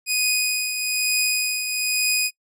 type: tone with tremolo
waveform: 15% pulse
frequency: 2489 Hz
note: D#7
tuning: in tune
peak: -11 dBFS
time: 0.06-2.31 s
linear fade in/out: 50 ms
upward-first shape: triangle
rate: 1.1 Hz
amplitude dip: 55%
effects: noise-tail reverb RT60 0.1 s tail -26 dB re dry